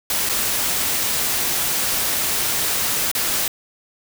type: noise with dropouts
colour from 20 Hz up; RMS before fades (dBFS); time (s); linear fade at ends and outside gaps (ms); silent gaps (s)
white; -21; 0.1-3.48; 2; 0.291-0.295 / 3.115-3.15
effects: none